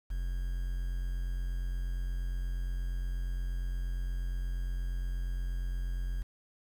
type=tone with quantisation; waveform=triangle; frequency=44.25 Hz; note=F1; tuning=23 cents sharp; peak=-29 dBFS; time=0.1-6.23 s; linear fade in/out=10 ms; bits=9; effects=none